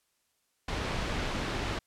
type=low-pass noise; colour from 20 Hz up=pink; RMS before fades=-33 dBFS; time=0.68-1.79 s; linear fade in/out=5 ms; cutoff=3900 Hz; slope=12 dB/octave; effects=white hiss -75 dBFS RMS until 1.86 s + low-pass 12000 Hz 12 dB/octave